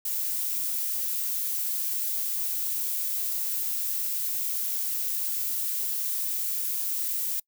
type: noise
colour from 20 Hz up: violet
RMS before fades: -29 dBFS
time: 0.05-7.4 s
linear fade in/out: 5 ms
effects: noise-tail reverb RT60 0.1 s tail -26 dB re dry